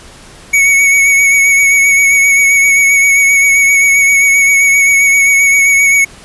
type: tone with vibrato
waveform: square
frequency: 2229 Hz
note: C#7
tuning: 9 cents sharp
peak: -6 dBFS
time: 0.53-6.05 s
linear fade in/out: 10 ms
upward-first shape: triangle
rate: 7.6 Hz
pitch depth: 31 cents each way
effects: pink hiss -36 dBFS RMS until 6.24 s + resampled to 24000 Hz